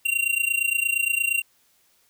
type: tone with amplitude modulation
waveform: square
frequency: 2760 Hz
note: F7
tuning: 21 cents flat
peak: -18 dBFS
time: 0.05-1.42 s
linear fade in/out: 10 ms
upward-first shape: sine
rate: 28.6 Hz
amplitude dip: 85%
effects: white hiss -63 dBFS RMS until 2.09 s